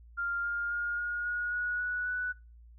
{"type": "tone with pitch steps", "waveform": "sine", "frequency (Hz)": [1396.9, 1409.1, 1421.3, 1433.7, 1446.2, 1458.7, 1471.4, 1484.2], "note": ["F6", "F6", "F6", "F6", "F#6", "F#6", "F#6", "F#6"], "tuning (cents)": [0, 15, 30, 45, -40, -25, -10, 5], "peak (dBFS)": -30, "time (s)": [0.17, 2.33], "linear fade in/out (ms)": 20, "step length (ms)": 270, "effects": ["noise-tail reverb RT60 0.3 s tail -24 dB re dry", "added 58 Hz sine -51 dBFS peak until 2.78 s"]}